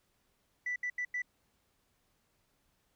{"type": "tone bursts at uneven times", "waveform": "sine", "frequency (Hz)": 1975.5, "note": "B6", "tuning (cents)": 0, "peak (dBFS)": -31, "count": 4, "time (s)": [[0.66, 0.76], [0.83, 0.9], [0.98, 1.05], [1.14, 1.22]], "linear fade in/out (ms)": 5, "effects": ["tanh soft clip ceiling -29 dBFS", "pink hiss -75 dBFS RMS until 2.95 s"]}